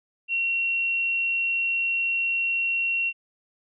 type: tone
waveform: sine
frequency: 2734 Hz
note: F7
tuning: 37 cents flat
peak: -22 dBFS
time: 0.28-3.13 s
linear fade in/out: 50 ms
effects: none